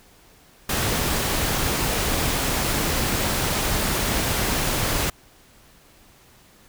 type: noise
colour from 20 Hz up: pink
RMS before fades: -23 dBFS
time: 0.69-5.1 s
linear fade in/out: 5 ms
effects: pink hiss -53 dBFS RMS until 6.68 s